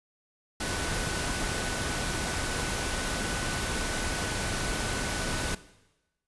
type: tone in noise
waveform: sine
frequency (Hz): 1493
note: F#6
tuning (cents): +15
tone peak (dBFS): -39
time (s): 0.6-5.55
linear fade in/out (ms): 5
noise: pink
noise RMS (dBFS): -31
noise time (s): 0.6-5.55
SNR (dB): -11
effects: noise-tail reverb RT60 1.0 s tail -17 dB re dry + resampled to 24000 Hz